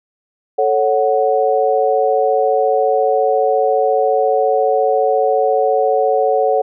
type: chord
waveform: sine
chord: F# minor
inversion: first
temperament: equal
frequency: 440 / 554.4 / 740 Hz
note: A4 / C#5 / F#5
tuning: 0 / 0 / 0 cents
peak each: -16 dBFS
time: 0.58-6.62 s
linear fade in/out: 10 ms
effects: none